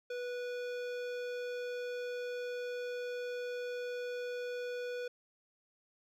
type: tone with hard clipping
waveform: sine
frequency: 490.7 Hz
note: B4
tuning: 11 cents flat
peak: -39 dBFS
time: 0.1-5.08 s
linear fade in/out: 5 ms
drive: 16 dB
effects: none